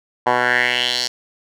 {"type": "tone with band-pass filter sweep", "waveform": "10% pulse", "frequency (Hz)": 123.3, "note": "B2", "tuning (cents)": -2, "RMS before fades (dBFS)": -18, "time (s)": [0.26, 1.08], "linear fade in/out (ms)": 10, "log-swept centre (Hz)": [970, 5100], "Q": 3.4, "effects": []}